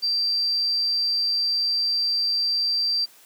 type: tone with amplitude modulation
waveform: sine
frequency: 4699 Hz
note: D8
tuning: in tune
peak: -19 dBFS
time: 0.02-3.06 s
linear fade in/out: 20 ms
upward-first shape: sine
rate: 168 Hz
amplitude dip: 25%
effects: white hiss -52 dBFS RMS until 3.25 s + high-pass 200 Hz 12 dB/octave